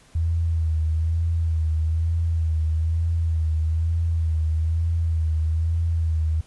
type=tone with vibrato; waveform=sine; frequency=81.1 Hz; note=E2; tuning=28 cents flat; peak=-19 dBFS; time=0.15-6.41 s; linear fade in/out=5 ms; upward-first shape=sine; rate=1.1 Hz; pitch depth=46 cents each way; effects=pink hiss -54 dBFS RMS until 6.46 s + resampled to 24000 Hz